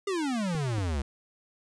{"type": "exponential sweep", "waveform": "square", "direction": "down", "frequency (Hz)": [411.8, 65.3], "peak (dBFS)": -28, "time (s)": [0.07, 1.02], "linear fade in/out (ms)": 5}
{"type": "clicks", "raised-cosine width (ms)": 3, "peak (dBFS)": -25, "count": 2, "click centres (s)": [0.55, 0.783]}
{"effects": ["resampled to 22050 Hz"]}